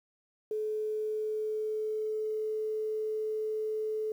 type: tone with pitch glide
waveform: sine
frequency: 429.9 to 433.1 Hz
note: A4 to A4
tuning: -40 to -27 cents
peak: -30 dBFS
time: 0.51-4.12 s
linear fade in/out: 2 ms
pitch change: +13 cents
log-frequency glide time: 0.76-2.59 s
effects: 10-bit